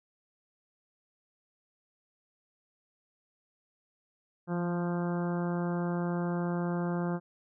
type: harmonic tone with a mistuned harmonic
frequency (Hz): 174.61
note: F3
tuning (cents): 0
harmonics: 1 / 2 / 3 / 4 / 5 / 6 / 7 / 8 / 9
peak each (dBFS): -30 / -36 / -40 / -42 / -44 / -46 / -47 / -48 / -49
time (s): 4.47-7.2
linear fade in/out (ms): 50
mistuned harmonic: 1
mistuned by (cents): -19
effects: none